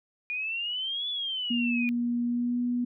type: exponential two-way sweep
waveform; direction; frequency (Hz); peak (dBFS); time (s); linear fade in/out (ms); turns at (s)
sine; up then down; 2429 to 3466 to 2429; -29; 0.3-1.89; 0; 1.09
type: tone with pitch glide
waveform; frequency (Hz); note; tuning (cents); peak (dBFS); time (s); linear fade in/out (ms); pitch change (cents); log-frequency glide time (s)
sine; 239.5 to 243.8; A#3 to B3; +47 to -22; -25; 1.5-2.85; 10; +31; 2.25-2.6
effects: none